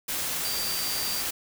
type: tone in noise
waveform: sine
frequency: 4699 Hz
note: D8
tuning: in tune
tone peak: -32 dBFS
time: 0.44-1.22 s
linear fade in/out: 10 ms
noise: white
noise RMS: -30 dBFS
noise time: 0.08-1.31 s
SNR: -5 dB
effects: none